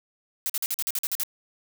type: noise bursts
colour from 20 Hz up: blue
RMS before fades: -27 dBFS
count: 10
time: 0.46-1.234 s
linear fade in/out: 0 ms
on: 36 ms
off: 46 ms
effects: none